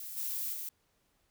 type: noise with level steps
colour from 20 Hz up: violet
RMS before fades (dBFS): -43 / -36 / -40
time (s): 0-0.69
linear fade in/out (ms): 2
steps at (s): 0.16 / 0.52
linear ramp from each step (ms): 20
effects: pink hiss -74 dBFS RMS until 1.3 s